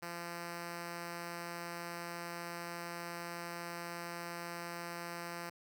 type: tone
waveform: 5% pulse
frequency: 171.7 Hz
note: F3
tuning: 29 cents flat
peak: -30 dBFS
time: 0.02-5.5 s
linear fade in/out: 10 ms
effects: none